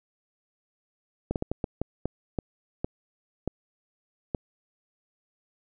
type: slowing click train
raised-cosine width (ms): 2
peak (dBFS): -14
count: 11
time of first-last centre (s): 1.31-4.348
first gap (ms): 48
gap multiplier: 1.38
effects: none